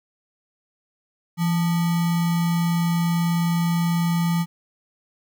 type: tone with sample-and-hold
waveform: sine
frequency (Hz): 169.2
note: E3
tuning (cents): +45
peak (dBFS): -18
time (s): 1.37-4.46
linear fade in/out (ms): 50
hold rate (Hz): 1050
effects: none